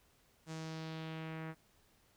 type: tone with low-pass filter sweep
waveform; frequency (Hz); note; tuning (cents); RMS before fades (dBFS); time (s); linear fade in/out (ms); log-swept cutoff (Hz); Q
sawtooth; 160; D#3; +49; -44; 0.46-1.55; 50; 7500 to 1800; 1.8
effects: pink hiss -70 dBFS RMS until 2.16 s